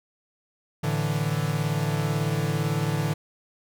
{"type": "chord", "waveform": "45% pulse", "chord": "A suspended fourth", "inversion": "none", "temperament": "equal", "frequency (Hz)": [110, 146.83, 164.81], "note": ["A2", "D3", "E3"], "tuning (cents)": [0, 0, 0], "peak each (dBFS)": [-30, -26, -29], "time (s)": [0.83, 3.14], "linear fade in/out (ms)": 10, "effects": []}